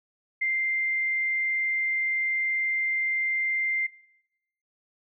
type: tone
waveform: sine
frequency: 2093 Hz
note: C7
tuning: in tune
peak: -23 dBFS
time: 0.41-3.87 s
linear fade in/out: 10 ms
effects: noise-tail reverb RT60 0.9 s tail -23 dB re dry